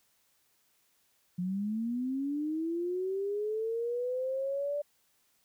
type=linear sweep; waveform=sine; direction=up; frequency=174.61 to 587.3 Hz; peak=-30 dBFS; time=1.38-4.82 s; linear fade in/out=10 ms; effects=white hiss -71 dBFS RMS until 5.44 s